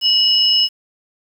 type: tone pair together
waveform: sine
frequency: 2922 / 5206 Hz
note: F#7 / E8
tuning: -22 / -22 cents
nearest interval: minor seventh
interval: 1000 cents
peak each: -14 dBFS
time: 0.01-0.69 s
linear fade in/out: 50 ms
effects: 7-bit